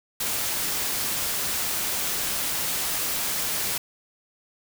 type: noise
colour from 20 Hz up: white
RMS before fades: -27 dBFS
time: 0.2-3.78 s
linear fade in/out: 5 ms
effects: none